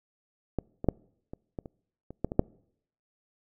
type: clicks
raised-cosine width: 2 ms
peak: -15 / -20 / -8 / -26 / -22 / -28 / -28 / -14 / -20 / -6 dBFS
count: 10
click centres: 0.587 / 0.844 / 0.887 / 1.335 / 1.588 / 1.658 / 2.106 / 2.246 / 2.319 / 2.394 s
effects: noise-tail reverb RT60 0.7 s tail -26 dB re dry